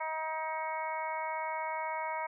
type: harmonic tone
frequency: 316.1 Hz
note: D#4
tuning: 27 cents sharp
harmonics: 2 / 3 / 4 / 5 / 6 / 7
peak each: -40 / -35 / -44 / -48 / -47 / -42 dBFS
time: 0-2.27 s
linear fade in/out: 10 ms
effects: none